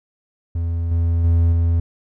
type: tone with level steps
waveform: triangle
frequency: 84.1 Hz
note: E2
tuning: 35 cents sharp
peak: -17 / -13 / -10 / -12 dBFS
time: 0.55-1.8 s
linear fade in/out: 5 ms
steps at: 0.91 / 1.24 / 1.52 s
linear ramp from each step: 5 ms
effects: none